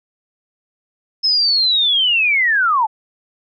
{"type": "linear sweep", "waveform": "sine", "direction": "down", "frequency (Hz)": [5220, 826], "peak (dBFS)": -12, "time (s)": [1.23, 2.87], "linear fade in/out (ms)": 20, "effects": []}